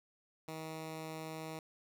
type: tone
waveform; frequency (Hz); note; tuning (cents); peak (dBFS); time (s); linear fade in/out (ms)
10% pulse; 158.9; D#3; +37; -34; 0.48-1.59; 2
effects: none